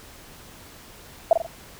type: tone with echo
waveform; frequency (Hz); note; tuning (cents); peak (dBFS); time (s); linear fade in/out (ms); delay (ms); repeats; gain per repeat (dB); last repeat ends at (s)
sine; 664; E5; +12; -10; 1.31-1.33; 2; 45; 3; -7; 1.465
effects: pink hiss -46 dBFS RMS until 1.79 s